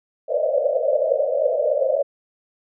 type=band-pass noise; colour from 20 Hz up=white; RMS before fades=-20 dBFS; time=0.28-2.03 s; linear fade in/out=20 ms; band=500 to 630 Hz; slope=96 dB/octave; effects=none